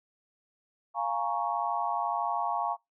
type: chord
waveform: sine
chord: Bb minor seventh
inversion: second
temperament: equal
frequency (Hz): 698.5 / 830.6 / 932.3 / 1108.7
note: F5 / Ab5 / Bb5 / Db6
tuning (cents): 0 / 0 / 0 / 0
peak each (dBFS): -33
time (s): 0.94-2.77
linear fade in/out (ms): 50
effects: noise-tail reverb RT60 0.2 s tail -26 dB re dry